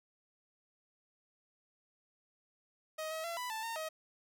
sawtooth tone with pitch steps, 628 / 638 / 677 / 992 / 883 / 914 / 632 Hz, D#5 / D#5 / E5 / B5 / A5 / A#5 / D#5, +16 / +43 / +46 / +7 / +6 / -34 / +27 cents, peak -34 dBFS, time 2.98-3.89 s, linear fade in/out 10 ms, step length 130 ms, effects none

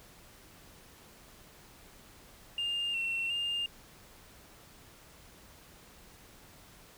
sine tone with pitch steps, 2811 / 2714 / 2811 Hz, F7 / E7 / F7, +11 / +50 / +11 cents, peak -29 dBFS, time 2.58-3.66 s, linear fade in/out 2 ms, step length 360 ms, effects tanh soft clip ceiling -28 dBFS + pink hiss -56 dBFS RMS until 6.97 s

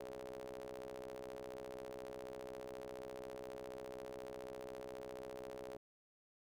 sawtooth ring-modulated tone, 64.1 Hz, C2, 35 cents flat, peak -40 dBFS, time 0-5.77 s, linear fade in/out 5 ms, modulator 488 Hz, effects none

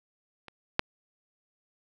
clicks, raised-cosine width 0.3 ms, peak -28 / -6 dBFS, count 2, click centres 0.483 / 0.794 s, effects none

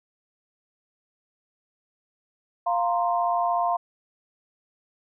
sine chord, F suspended fourth, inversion none, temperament just, 698.5 / 931.3 / 1047.7 Hz, F5 / Bb5 / C6, 0 / -2 / +2 cents, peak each -23 / -28 / -27 dBFS, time 2.66-3.77 s, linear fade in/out 10 ms, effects none

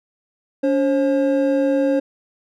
triangle tone pair together, 283.9 / 536 Hz, C#4 / C5, +41 / +42 cents, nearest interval major seventh, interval 1101 cents, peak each -16 dBFS, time 0.63-2 s, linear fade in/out 10 ms, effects none

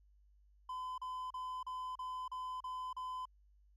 triangle tone bursts, 1016 Hz, B5, 49 cents sharp, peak -38 dBFS, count 8, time 0.69-3.255 s, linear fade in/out 5 ms, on 290 ms, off 35 ms, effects added 50 Hz sine -64 dBFS peak until 3.76 s

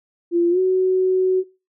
sine tone with pitch glide, 343.9 to 372.9 Hz, F4 to F#4, -27 to +14 cents, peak -14 dBFS, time 0.31-1.44 s, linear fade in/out 50 ms, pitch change +141 cents, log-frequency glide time 0.5-0.59 s, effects noise-tail reverb RT60 0.3 s tail -22 dB re dry

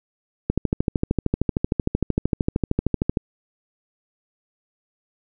click train, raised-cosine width 3 ms, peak -6 dBFS, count 36, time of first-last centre 0.5-3.172 s, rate 13.1 Hz, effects none

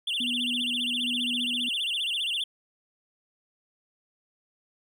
triangle tone with vibrato, 3126 Hz, G7, 6 cents flat, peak -25 dBFS, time 0.07-2.44 s, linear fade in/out 5 ms, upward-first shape sine, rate 15 Hz, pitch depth 230 cents each way
sine tone with tremolo, 243.7 Hz, B3, 23 cents flat, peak -32 dBFS, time 0.2-1.69 s, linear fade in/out 5 ms, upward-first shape square, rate 1.2 Hz, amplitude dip 25%
effects none

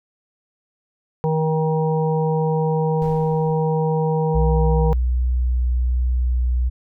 harmonic tone, 158 Hz, D#3, 27 cents sharp, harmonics 1 / 3 / 5 / 6, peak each -19 / -21 / -28 / -29 dBFS, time 1.24-4.93 s, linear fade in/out 0 ms
brown noise with exponential decay, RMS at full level -32 dBFS, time 3.02-4.04 s, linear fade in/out 0 ms, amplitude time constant 220 ms
sine tone with vibrato, 61.74 Hz, B1, in tune, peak -16 dBFS, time 4.34-6.7 s, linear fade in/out 20 ms, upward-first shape triangle, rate 1.3 Hz, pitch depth 10 cents each way
effects none

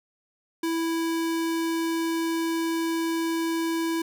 square tone, 329.6 Hz, E4, in tune, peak -25 dBFS, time 0.63-4.02 s, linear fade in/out 5 ms, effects none

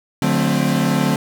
40% pulse chord, D dominant seventh, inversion none, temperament equal with one note detuned, 146.83 / 180.88 / 220 / 261.6 Hz, D3 / F#3 / A3 / C4, 0 / -39 / 0 / 0 cents, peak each -20 dBFS, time 0.22-1.16 s, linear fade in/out 2 ms, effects none

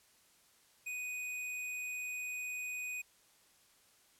square tone, 2489 Hz, D#7, in tune, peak -39 dBFS, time 0.86-3.02 s, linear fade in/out 10 ms, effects white hiss -67 dBFS RMS until 4.19 s + low-pass 12000 Hz 12 dB/octave

